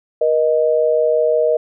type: tone pair together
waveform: sine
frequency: 476.5 / 622.3 Hz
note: A#4 / D#5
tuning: +38 / 0 cents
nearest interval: perfect fourth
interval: 462 cents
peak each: -15 dBFS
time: 0.21-1.57 s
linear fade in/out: 5 ms
effects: none